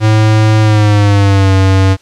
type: tone with pitch glide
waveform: square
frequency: 108.6 to 95.64 Hz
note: A2 to G2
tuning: -22 to -42 cents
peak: -6 dBFS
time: 0-1.97 s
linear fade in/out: 50 ms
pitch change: -220 cents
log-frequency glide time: 0.61-1.53 s
effects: white hiss -46 dBFS RMS until 2.01 s + low-pass 6000 Hz 12 dB/octave